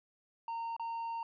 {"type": "tone with dropouts", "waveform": "triangle", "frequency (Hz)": 920, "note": "A#5", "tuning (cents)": -23, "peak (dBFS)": -34, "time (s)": [0.48, 1.23], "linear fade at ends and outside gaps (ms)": 2, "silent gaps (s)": [0.765, 0.796], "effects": ["resampled to 11025 Hz"]}